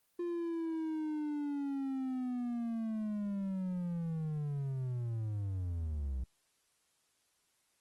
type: linear sweep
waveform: triangle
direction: down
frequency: 350 to 61.74 Hz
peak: -32 dBFS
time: 0.19-6.24 s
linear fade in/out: 5 ms
effects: white hiss -75 dBFS RMS until 7.8 s + Opus 24 kbps